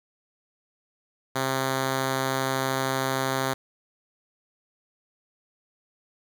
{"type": "tone", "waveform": "5% pulse", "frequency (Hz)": 132.9, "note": "C3", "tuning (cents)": 27, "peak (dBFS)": -13, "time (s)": [1.35, 3.54], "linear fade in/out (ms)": 10, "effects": []}